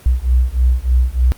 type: beating tone pair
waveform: sine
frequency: 60.8 / 64.1 Hz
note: B1 / C2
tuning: -26 / -35 cents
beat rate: 3.3 Hz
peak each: -14 dBFS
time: 0.06-1.32 s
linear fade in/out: 0 ms
effects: pink hiss -43 dBFS RMS until 1.37 s + Opus 24 kbps